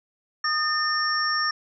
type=tone cluster; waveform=sine; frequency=1233 / 1800 / 5480 Hz; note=D#6 / A6 / F8; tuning=-16 / +39 / -34 cents; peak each=-26 dBFS; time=0.44-1.51 s; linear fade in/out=5 ms; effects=none